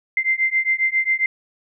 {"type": "beating tone pair", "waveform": "sine", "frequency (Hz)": [2081, 2088.4], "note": ["C7", "C7"], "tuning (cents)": [-10, -4], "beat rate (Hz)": 7.4, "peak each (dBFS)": -20, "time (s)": [0.17, 1.26], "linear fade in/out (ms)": 2, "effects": []}